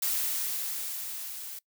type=noise with level ramp; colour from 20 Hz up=blue; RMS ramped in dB=-28 to -41 dBFS; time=0.02-1.59 s; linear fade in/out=5 ms; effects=noise-tail reverb RT60 0.1 s tail -22 dB re dry